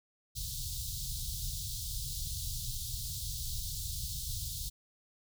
pink band-stop noise, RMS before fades -38 dBFS, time 0.35-4.7 s, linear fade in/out 20 ms, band 140 to 3600 Hz, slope 48 dB/octave, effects none

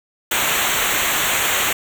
pink noise with comb filter, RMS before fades -19 dBFS, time 0.31-1.73 s, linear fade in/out 5 ms, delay 0.2 ms, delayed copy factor -0.9, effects none

